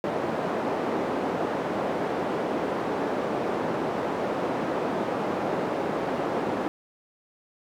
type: band-pass noise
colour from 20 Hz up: white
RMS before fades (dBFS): -28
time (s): 0.04-6.68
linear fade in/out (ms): 0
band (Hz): 220 to 620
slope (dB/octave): 12
effects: none